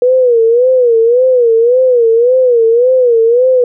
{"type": "tone with vibrato", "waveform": "sine", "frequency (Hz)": 483.3, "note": "B4", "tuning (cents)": -38, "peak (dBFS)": -5, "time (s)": [0.02, 3.64], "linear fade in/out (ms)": 2, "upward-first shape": "sine", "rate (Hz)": 1.8, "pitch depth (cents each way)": 120, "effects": []}